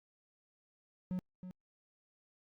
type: tone with echo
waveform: triangle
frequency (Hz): 183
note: F#3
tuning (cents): -19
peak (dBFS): -32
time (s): 1.11-1.19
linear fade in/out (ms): 0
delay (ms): 320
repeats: 1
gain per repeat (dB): -10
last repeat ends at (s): 1.51
effects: Opus 48 kbps